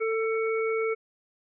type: harmonic tone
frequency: 445.7 Hz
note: A4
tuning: 22 cents sharp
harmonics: 1 / 3 / 5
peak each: -25 / -35 / -34 dBFS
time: 0-0.95 s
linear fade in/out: 20 ms
effects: none